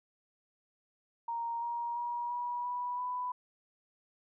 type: tone with pitch steps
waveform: sine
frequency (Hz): 932.3 / 944.2 / 956.3 / 968.5 / 980.9 / 993.5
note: A#5 / A#5 / A#5 / B5 / B5 / B5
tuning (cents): 0 / +22 / +44 / -34 / -12 / +10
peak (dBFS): -33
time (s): 1.28-3.32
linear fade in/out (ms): 5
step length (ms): 340
effects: none